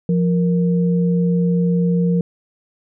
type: tone pair together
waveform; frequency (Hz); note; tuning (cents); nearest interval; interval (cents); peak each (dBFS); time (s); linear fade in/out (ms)
sine; 173.82 / 466.2; F3 / A#4; -8 / 0; octave + perfect fourth; 1708; -14 / -23; 0.09-2.21; 2
effects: none